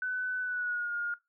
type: tone with pitch glide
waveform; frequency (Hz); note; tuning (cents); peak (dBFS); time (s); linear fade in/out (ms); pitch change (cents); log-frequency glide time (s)
sine; 1503 to 1422.7; F#6 to F6; +27 to +32; -30; 0.02-1.14; 2; -95; 0.41-0.93
effects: noise-tail reverb RT60 0.2 s tail -19 dB re dry